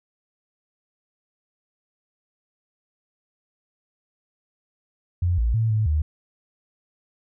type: tone with pitch steps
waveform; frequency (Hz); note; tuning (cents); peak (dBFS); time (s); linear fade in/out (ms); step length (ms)
sine; 88 / 57.4 / 112.5 / 108.3 / 76.2; F2 / A#1 / A2 / A2 / D#2; +14 / -26 / +39 / -27 / -36; -18; 5.22-6.02; 5; 160
effects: none